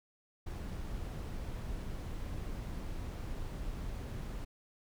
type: noise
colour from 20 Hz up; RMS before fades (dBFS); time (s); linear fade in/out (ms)
brown; -40; 0.46-4.45; 10
effects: none